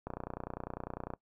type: click train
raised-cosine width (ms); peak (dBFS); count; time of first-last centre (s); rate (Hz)
1; -24; 33; 0.07-1.137; 30
effects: noise-tail reverb RT60 0.1 s tail -21 dB re dry